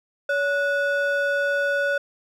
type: ring-modulated tone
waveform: triangle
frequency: 1017 Hz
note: C6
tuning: 50 cents flat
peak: -15 dBFS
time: 0.29-1.98 s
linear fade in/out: 5 ms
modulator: 451 Hz
effects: none

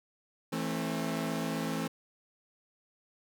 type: chord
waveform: sawtooth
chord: A minor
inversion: second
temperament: equal with one note detuned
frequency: 164.81 / 220 / 267.7 Hz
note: E3 / A3 / C4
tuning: 0 / 0 / +40 cents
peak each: -32 dBFS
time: 0.52-1.88 s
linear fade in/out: 10 ms
effects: none

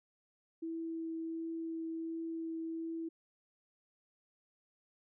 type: tone with vibrato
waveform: sine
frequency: 327.2 Hz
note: E4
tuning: 13 cents flat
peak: -37 dBFS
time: 0.62-3.09 s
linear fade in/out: 10 ms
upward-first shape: triangle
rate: 1.4 Hz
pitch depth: 9 cents each way
effects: none

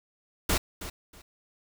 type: noise with echo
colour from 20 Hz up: pink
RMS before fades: -25 dBFS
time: 0.49-0.58 s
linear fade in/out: 5 ms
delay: 320 ms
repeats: 2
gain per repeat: -13 dB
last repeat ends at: 1.22 s
effects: none

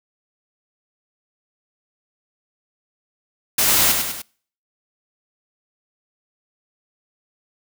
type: noise with echo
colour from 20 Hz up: white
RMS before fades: -17 dBFS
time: 3.58-3.92 s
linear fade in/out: 5 ms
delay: 100 ms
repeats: 3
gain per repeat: -5 dB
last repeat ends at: 4.22 s
effects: noise-tail reverb RT60 0.5 s tail -25 dB re dry

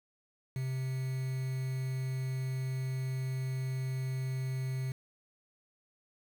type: tone with quantisation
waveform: triangle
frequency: 130.81 Hz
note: C3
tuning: in tune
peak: -30 dBFS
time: 0.56-4.92 s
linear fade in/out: 2 ms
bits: 8
effects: none

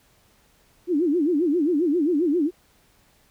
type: tone with vibrato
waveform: sine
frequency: 320 Hz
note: D#4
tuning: 49 cents sharp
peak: -18 dBFS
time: 0.87-2.51 s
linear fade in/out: 50 ms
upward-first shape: sine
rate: 7.5 Hz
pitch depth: 230 cents each way
effects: pink hiss -60 dBFS RMS until 3.3 s

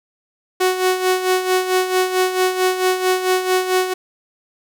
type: tone with tremolo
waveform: sawtooth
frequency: 370 Hz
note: F#4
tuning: in tune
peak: -9 dBFS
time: 0.6-3.94 s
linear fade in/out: 10 ms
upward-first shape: sine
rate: 4.5 Hz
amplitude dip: 65%
effects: none

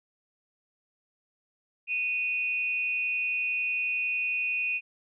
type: tone pair together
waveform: sine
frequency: 2489 / 2720 Hz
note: D#7 / F7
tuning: 0 / -46 cents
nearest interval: major second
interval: 154 cents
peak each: -27 / -33 dBFS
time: 1.87-4.81 s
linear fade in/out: 50 ms
effects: none

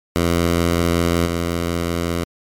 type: tone with level steps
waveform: 10% pulse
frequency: 85.4 Hz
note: F2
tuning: 38 cents flat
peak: -7 / -11 dBFS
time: 0.16-2.24 s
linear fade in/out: 0 ms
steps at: 1.26 s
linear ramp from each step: 2 ms
effects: MP3 96 kbps

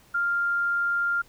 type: tone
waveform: sine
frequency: 1396.9 Hz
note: F6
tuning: in tune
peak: -22 dBFS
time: 0.14-1.22 s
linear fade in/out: 10 ms
effects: pink hiss -57 dBFS RMS until 1.28 s

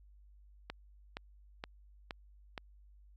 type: click train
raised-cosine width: 0.3 ms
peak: -24 dBFS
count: 5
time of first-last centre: 0.7-2.578 s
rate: 2.13 Hz
effects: added 50 Hz sine -57 dBFS peak until 3.16 s

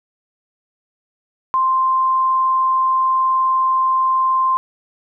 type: tone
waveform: sine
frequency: 1046.5 Hz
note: C6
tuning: in tune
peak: -13 dBFS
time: 1.54-4.57 s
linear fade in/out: 0 ms
effects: none

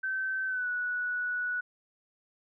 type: tone with pitch glide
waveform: sine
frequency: 1541 to 1472.3 Hz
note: G6 to F#6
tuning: -30 to -9 cents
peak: -29 dBFS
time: 0.03-1.61 s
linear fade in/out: 10 ms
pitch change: -79 cents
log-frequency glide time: 0.46-0.68 s
effects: none

